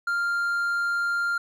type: tone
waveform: triangle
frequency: 1396 Hz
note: F6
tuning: 1 cent flat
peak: -21 dBFS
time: 0.07-1.38 s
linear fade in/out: 5 ms
effects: none